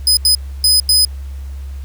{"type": "tone bursts at uneven times", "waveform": "sawtooth", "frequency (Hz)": 5020, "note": "D#8", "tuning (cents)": 15, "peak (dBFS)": -6, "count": 4, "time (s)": [[0.07, 0.17], [0.25, 0.35], [0.64, 0.8], [0.89, 1.05]], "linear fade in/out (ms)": 2, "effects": ["added 68 Hz sine -24 dBFS peak until 1.84 s", "pink hiss -47 dBFS RMS until 1.84 s"]}